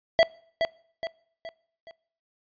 square tone with echo, 659.3 Hz, E5, in tune, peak -15 dBFS, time 0.19-0.23 s, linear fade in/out 0 ms, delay 420 ms, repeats 4, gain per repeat -7 dB, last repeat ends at 1.91 s, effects noise-tail reverb RT60 0.6 s tail -24 dB re dry + resampled to 11025 Hz

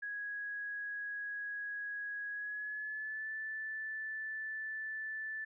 sine tone with pitch glide, 1661.2 to 1754.9 Hz, G#6 to A6, 0 to -5 cents, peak -38 dBFS, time 0.02-5.45 s, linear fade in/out 10 ms, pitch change +95 cents, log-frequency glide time 2.3-3.29 s, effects none

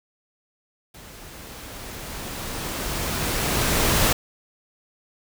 pink noise with level ramp, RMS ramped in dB -44 to -18 dBFS, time 0.94-4.13 s, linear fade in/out 5 ms, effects none

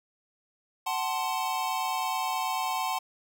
square chord, F# diminished, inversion none, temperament equal with one note detuned, 750.8 / 880 / 1046.5 Hz, F#5 / A5 / C6, +25 / 0 / 0 cents, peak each -33 dBFS, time 0.86-2.99 s, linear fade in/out 10 ms, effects none

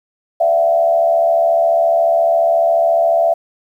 sine tone with frequency modulation, 671 Hz, E5, 31 cents sharp, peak -10 dBFS, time 0.4-3.34 s, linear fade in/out 10 ms, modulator 74.3 Hz, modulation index 0.74, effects 8-bit

